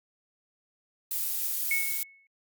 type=noise; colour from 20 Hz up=violet; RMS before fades=-30 dBFS; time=1.11-2.03 s; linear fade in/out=2 ms
type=tone with exponential decay; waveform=sine; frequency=2200 Hz; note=C#7; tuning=14 cents flat; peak=-23 dBFS; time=1.71-2.27 s; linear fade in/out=2 ms; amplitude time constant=120 ms
effects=Opus 48 kbps